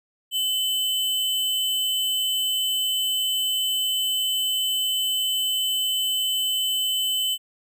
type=tone with sample-and-hold; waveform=sine; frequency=3036 Hz; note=F#7; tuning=44 cents sharp; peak=-21 dBFS; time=0.31-7.38 s; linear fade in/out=50 ms; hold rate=11025 Hz; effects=none